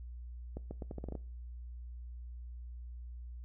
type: accelerating click train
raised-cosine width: 2 ms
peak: -28 dBFS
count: 9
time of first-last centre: 0.57-1.153 s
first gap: 140 ms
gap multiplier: 0.8
effects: noise-tail reverb RT60 0.4 s tail -21 dB re dry + added 60 Hz sine -43 dBFS peak until 3.44 s